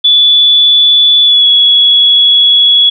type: tone with pitch glide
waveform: sine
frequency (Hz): 3456 to 3367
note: A7 to G#7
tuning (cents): -32 to +23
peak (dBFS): -3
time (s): 0.04-2.9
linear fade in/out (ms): 10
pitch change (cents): -45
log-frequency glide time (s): 1.23-1.46
effects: none